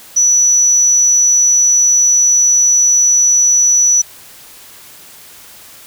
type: tone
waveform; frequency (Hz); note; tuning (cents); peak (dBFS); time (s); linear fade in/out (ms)
sine; 5920; F#8; 0; -7; 0.16-4.02; 10
effects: white hiss -38 dBFS RMS until 5.86 s